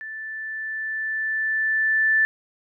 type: tone with level ramp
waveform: sine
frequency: 1760 Hz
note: A6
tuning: in tune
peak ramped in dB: -32 to -15 dBFS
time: 0.01-2.25 s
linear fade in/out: 0 ms
effects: none